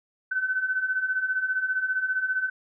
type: beating tone pair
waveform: sine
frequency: 1508 / 1523 Hz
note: F#6 / F#6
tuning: +32 / +50 cents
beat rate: 15 Hz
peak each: -30 / -25 dBFS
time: 0.31-2.5 s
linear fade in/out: 10 ms
effects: none